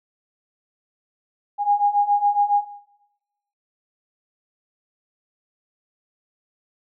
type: beating tone pair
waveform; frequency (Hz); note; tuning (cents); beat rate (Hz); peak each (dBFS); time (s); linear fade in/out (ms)
sine; 814 / 821.2; G#5 / G#5; -35 / -20; 7.2; -20 / -18; 1.58-2.65; 50
effects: noise-tail reverb RT60 1.0 s tail -17 dB re dry